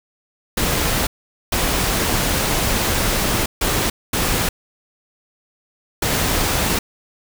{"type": "noise bursts at uneven times", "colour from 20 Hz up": "pink", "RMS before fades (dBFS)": -19, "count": 5, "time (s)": [[0.57, 1.07], [1.52, 3.46], [3.61, 3.9], [4.13, 4.49], [6.02, 6.79]], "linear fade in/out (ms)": 5, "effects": []}